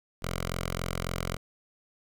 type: tone with notch filter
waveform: 5% pulse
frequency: 43.65 Hz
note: F1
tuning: in tune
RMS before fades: -33 dBFS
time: 0.22-1.37 s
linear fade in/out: 10 ms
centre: 310 Hz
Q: 0.82
effects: none